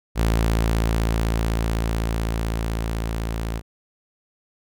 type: tone with level ramp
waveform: sawtooth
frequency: 55.9 Hz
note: A1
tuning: 28 cents sharp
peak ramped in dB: -13 to -21 dBFS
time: 0.15-3.62 s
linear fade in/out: 50 ms
effects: none